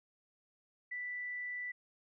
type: tone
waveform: sine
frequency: 1975.5 Hz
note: B6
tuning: in tune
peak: -38 dBFS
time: 0.91-1.72 s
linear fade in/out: 10 ms
effects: none